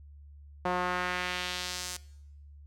sawtooth tone with band-pass filter sweep, 180 Hz, F#3, 47 cents flat, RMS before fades -33 dBFS, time 0.65-1.97 s, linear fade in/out 5 ms, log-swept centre 850 to 7700 Hz, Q 1.2, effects noise-tail reverb RT60 0.8 s tail -20 dB re dry + added 72 Hz sine -48 dBFS peak until 2.66 s

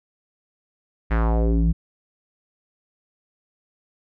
square tone with low-pass filter sweep, 56.4 Hz, A1, 44 cents sharp, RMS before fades -19 dBFS, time 1.1-1.73 s, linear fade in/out 20 ms, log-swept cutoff 2000 to 150 Hz, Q 2.5, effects none

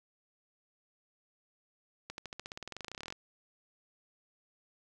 accelerating click train, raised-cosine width 0.2 ms, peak -24 dBFS, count 24, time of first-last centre 2.1-3.125 s, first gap 81 ms, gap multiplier 0.94, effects none

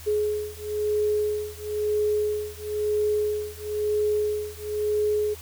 sine beating tone pair, 420.8 / 421.8 Hz, G#4 / G#4, +23 / +27 cents, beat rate 1 Hz, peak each -26 / -26 dBFS, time 0.06-5.35 s, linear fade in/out 20 ms, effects added 80 Hz sine -42 dBFS peak until 5.41 s + white hiss -45 dBFS RMS until 5.41 s

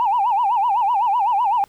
sine tone with vibrato, 880 Hz, A5, in tune, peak -14 dBFS, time 0-1.64 s, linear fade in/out 0 ms, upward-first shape sine, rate 7.9 Hz, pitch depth 210 cents each way, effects tanh soft clip ceiling -11 dBFS + pink hiss -55 dBFS RMS until 1.68 s

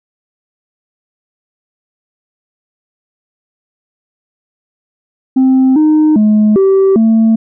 sine tone with pitch steps, 261.7 / 308 / 212.7 / 386.7 / 223.6 Hz, C4 / D#4 / G#3 / G4 / A3, 0 / -17 / +42 / -24 / +28 cents, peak -3 dBFS, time 5.36-7.36 s, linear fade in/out 10 ms, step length 400 ms, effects tanh soft clip ceiling -4 dBFS

